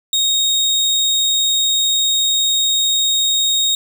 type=tone; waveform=30% pulse; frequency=3733 Hz; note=A#7; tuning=2 cents sharp; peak=-11 dBFS; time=0.13-3.75 s; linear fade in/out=2 ms; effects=none